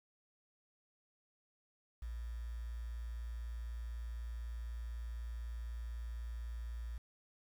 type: tone with quantisation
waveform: sine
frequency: 58 Hz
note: A#1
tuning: 8 cents flat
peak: -40 dBFS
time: 2.02-6.98 s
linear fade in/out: 5 ms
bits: 10
effects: none